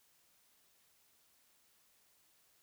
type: silence
effects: white hiss -71 dBFS RMS until 2.62 s